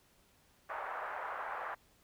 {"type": "band-pass noise", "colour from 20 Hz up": "pink", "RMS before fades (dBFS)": -41, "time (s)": [0.69, 1.75], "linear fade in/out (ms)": 10, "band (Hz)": [680, 1600], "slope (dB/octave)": 24, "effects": ["pink hiss -68 dBFS RMS until 2.03 s"]}